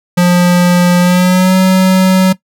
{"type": "tone with pitch glide", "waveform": "square", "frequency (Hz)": [177.1, 187.2], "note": ["F3", "F#3"], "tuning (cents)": [24, 20], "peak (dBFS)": -6, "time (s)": [0.17, 2.33], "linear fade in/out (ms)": 10, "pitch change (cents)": 96, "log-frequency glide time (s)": [0.99, 1.56], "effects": ["noise-tail reverb RT60 0.1 s tail -17 dB re dry"]}